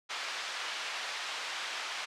white band-pass noise, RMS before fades -38 dBFS, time 0.09-2.06 s, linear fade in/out 20 ms, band 790 to 3600 Hz, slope 12 dB/octave, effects low-pass 8000 Hz 12 dB/octave

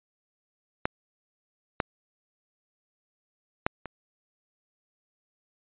clicks, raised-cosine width 0.5 ms, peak -9 / -9 / -8 / -21 dBFS, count 4, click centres 0.855 / 1.802 / 3.665 / 3.857 s, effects resampled to 8000 Hz

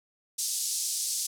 pink band-pass noise, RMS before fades -31 dBFS, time 0.38-1.27 s, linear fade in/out 10 ms, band 5000 to 11000 Hz, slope 24 dB/octave, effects none

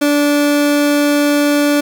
30% pulse tone, 290.7 Hz, D4, 18 cents flat, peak -8 dBFS, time 0.01-1.81 s, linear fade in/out 10 ms, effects none

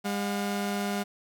sawtooth tone pair together, 201.8 / 718.3 Hz, G#3 / F5, -49 / +48 cents, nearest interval octave + minor seventh, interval 2197 cents, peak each -25 / -31 dBFS, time 0.04-1.04 s, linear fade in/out 20 ms, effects none

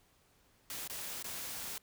white noise with dropouts, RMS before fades -42 dBFS, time 0.7-1.78 s, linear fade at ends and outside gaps 1 ms, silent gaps 0.876-0.898 / 1.226-1.243 s, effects pink hiss -69 dBFS RMS until 1.82 s

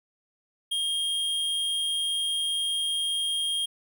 square tone, 3231 Hz, G#7, 48 cents flat, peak -26 dBFS, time 0.71-3.66 s, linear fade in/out 10 ms, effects none

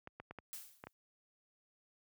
clicks, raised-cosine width 0.5 ms, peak -32 dBFS, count 6, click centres 0.074 / 0.2 / 0.31 / 0.387 / 0.839 / 0.87 s
blue noise with exponential decay, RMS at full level -44 dBFS, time 0.53-0.93 s, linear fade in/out 0 ms, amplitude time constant 85 ms
effects high-pass 60 Hz 12 dB/octave

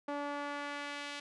sawtooth tone with band-pass filter sweep, 288 Hz, D4, 34 cents flat, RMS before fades -40 dBFS, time 0.08-1.2 s, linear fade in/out 5 ms, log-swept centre 760 to 3200 Hz, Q 0.93, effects resampled to 24000 Hz

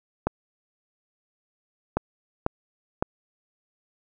clicks, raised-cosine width 1 ms, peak -8 dBFS, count 4, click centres 0.27 / 1.97 / 2.464 / 3.025 s, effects none

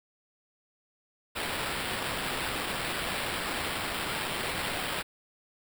white noise with sample-and-hold, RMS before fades -33 dBFS, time 1.35-5.03 s, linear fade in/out 20 ms, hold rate 6300 Hz, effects none

